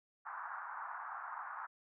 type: band-pass noise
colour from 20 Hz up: white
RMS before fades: -45 dBFS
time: 0.25-1.67 s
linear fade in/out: 20 ms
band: 810 to 1500 Hz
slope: 48 dB/octave
effects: none